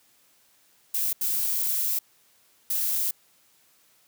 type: noise bursts at uneven times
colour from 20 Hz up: violet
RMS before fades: -26 dBFS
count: 3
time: 0.94-1.13 / 1.21-1.99 / 2.7-3.11 s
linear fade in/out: 5 ms
effects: white hiss -62 dBFS RMS until 4.07 s + high-pass 80 Hz 12 dB/octave